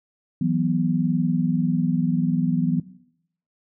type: chord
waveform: sine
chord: E suspended second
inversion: none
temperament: equal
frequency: 164.81 / 185 / 246.9 Hz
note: E3 / F#3 / B3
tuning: 0 / 0 / 0 cents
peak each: -23 dBFS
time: 0.41-2.8 s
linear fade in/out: 5 ms
effects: noise-tail reverb RT60 0.7 s tail -17 dB re dry